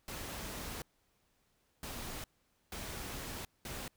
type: noise bursts at uneven times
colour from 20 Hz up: pink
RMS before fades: -43 dBFS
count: 4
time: 0.08-0.82 / 1.83-2.24 / 2.72-3.45 / 3.65-3.88 s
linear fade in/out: 2 ms
effects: pink hiss -75 dBFS RMS until 3.96 s